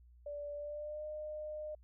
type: tone with pitch glide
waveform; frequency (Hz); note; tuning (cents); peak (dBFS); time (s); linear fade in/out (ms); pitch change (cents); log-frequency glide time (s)
sine; 582 to 608.8; D5 to D#5; -16 to -38; -40; 0.26-1.75; 5; +78; 0.54-1.05
effects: added 60 Hz sine -58 dBFS peak until 1.83 s

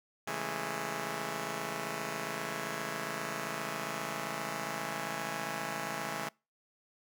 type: chord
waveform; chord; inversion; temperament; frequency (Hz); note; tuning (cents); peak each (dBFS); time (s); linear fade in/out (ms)
5% pulse; A major seventh; first; just; 137.5 / 165 / 206.2 / 220; C#3 / E3 / G#3 / A3; -14 / +2 / -12 / 0; -31 / -30 / -31 / -30; 0.27-6.29; 5
effects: noise-tail reverb RT60 0.3 s tail -26 dB re dry

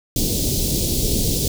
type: band-stop noise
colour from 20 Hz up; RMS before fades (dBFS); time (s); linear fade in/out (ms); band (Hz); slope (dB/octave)
pink; -20; 0.16-1.48; 2; 460 to 3900; 24
effects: none

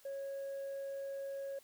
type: tone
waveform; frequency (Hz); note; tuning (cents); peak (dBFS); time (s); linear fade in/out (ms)
sine; 550; C#5; -14; -37; 0.05-1.59; 5
effects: tanh soft clip ceiling -38 dBFS + white hiss -64 dBFS RMS until 1.63 s

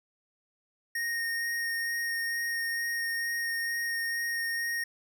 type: tone with vibrato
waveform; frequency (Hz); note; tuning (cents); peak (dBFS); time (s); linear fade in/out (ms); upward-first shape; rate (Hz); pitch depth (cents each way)
square; 1855; A#6; -9; -30; 0.95-4.84; 5; sine; 2.2; 9
effects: none

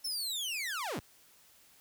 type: linear sweep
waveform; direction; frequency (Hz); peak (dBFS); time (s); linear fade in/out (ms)
sawtooth; down; 5410 to 59.8; -31; 0.04-1; 10
effects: white hiss -62 dBFS RMS until 1.8 s

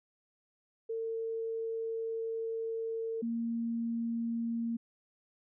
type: tone pair in turn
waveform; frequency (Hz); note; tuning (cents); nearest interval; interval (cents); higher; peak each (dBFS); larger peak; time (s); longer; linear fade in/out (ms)
sine; 451.9 / 231.5; A4 / A#3; +46 / -12; octave; 1158; first; -33 / -31; second; 0.89-3.22 / 3.22-4.77; first; 10
effects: none

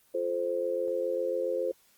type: chord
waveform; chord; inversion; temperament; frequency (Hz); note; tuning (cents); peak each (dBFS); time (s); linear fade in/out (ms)
sine; F major; none; just; 349.2 / 436.5 / 523.8; F4 / A4 / C5; 0 / -14 / +2; -35 / -34 / -29; 0.14-1.72; 10
effects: white hiss -64 dBFS RMS until 1.97 s + Opus 24 kbps

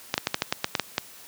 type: clicks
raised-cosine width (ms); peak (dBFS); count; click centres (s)
0.2; -5; 10; 0.141 / 0.179 / 0.271 / 0.344 / 0.421 / 0.525 / 0.644 / 0.752 / 0.797 / 0.981
effects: white hiss -47 dBFS RMS until 1.27 s + high-pass 100 Hz 12 dB/octave

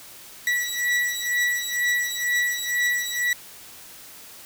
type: beating tone pair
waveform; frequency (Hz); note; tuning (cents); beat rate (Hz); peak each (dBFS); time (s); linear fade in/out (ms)
40% pulse; 1945 / 1947.1; B6 / B6; -27 / -25; 2.1; -24; 0.47-3.33; 2
effects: white hiss -44 dBFS RMS until 4.45 s

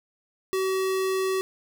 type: tone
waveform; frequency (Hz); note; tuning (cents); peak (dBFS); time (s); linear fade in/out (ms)
square; 379.7; F#4; +45; -24; 0.53-1.41; 0
effects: none

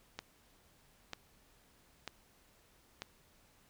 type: click train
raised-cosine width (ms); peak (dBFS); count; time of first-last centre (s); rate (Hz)
0.2; -23; 4; 0.19-3.02; 1.06
effects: pink hiss -67 dBFS RMS until 3.69 s

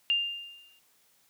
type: tone with exponential decay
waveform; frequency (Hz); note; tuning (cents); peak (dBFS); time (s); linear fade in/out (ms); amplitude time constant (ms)
sine; 2800; F7; +4; -21; 0.1-0.79; 0; 150
effects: white hiss -66 dBFS RMS until 1.29 s + high-pass 80 Hz 12 dB/octave

